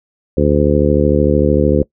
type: harmonic tone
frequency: 73.3 Hz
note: D2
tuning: 3 cents flat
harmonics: 1 / 2 / 3 / 4 / 5 / 6 / 7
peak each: -17 / -17 / -17 / -17 / -17 / -17 / -17 dBFS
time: 0.37-1.83 s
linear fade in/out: 5 ms
effects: noise-tail reverb RT60 0.1 s tail -22 dB re dry